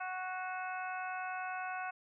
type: harmonic tone with a mistuned harmonic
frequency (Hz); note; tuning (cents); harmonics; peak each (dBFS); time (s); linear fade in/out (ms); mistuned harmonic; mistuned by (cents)
370; F#4; 0; 2 / 3 / 4 / 5 / 6 / 7; -40 / -45 / -42 / -55 / -52 / -48; 0-1.91; 10; 6; -31
effects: none